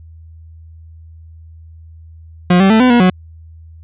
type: tone with pitch steps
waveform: 40% pulse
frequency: 178.3 / 193.1 / 220.7 / 252.5 / 240.1 / 183.6 Hz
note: F3 / G3 / A3 / B3 / B3 / F#3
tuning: +36 / -26 / +5 / +39 / -49 / -13 cents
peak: -6 dBFS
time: 2.5-3.1 s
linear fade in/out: 5 ms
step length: 100 ms
effects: added 81 Hz sine -35 dBFS peak until 3.83 s + resampled to 8000 Hz